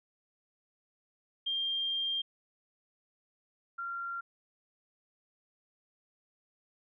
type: tone pair in turn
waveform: sine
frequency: 3194 / 1380.7 Hz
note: G7 / F6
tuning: +32 / -20 cents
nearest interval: octave + minor third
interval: 1452 cents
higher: first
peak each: -30 / -35 dBFS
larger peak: first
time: 1.46-2.22 / 3.78-4.21 s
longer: first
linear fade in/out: 10 ms
effects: none